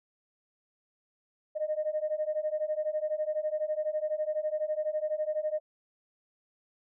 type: beating tone pair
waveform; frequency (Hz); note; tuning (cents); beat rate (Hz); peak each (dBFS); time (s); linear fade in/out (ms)
sine; 608 / 620; D#5 / D#5; -40 / -6; 12; -31; 1.55-5.6; 20
effects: tanh soft clip ceiling -21 dBFS